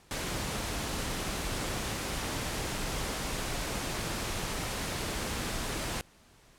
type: noise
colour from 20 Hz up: pink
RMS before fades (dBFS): -34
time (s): 0.11-6.01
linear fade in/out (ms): 0
effects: pink hiss -60 dBFS RMS until 6.58 s + low-pass 11000 Hz 12 dB/octave